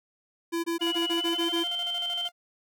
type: tone bursts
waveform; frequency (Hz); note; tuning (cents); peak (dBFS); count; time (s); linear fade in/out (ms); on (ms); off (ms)
square; 336; E4; +33; -27; 8; 0.52-1.641; 20; 120; 23
type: tone with tremolo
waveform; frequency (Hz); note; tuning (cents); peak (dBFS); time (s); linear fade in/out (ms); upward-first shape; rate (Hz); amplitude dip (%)
sawtooth; 702; F5; +9; -33; 0.79-2.32; 50; square; 13; 65
type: tone with pitch glide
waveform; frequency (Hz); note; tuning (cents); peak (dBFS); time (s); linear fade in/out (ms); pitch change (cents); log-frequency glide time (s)
sine; 2937 to 3112; F#7 to G7; -13 to -13; -28; 0.81-2.28; 5; +100; 1.11-1.54
effects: none